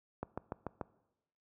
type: click train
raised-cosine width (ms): 1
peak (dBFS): -23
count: 5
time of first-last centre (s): 0.23-0.812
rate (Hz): 6.87
effects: noise-tail reverb RT60 0.9 s tail -20 dB re dry + high-pass 60 Hz 12 dB/octave